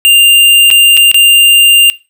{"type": "tone with dropouts", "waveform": "square", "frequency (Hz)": 2794, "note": "F7", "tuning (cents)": 0, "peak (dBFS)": -3, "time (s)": [0.05, 1.9], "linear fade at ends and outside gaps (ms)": 0, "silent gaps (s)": [[0.703, 0.712], [0.969, 0.974], [1.115, 1.144]], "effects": ["noise-tail reverb RT60 0.3 s tail -20 dB re dry"]}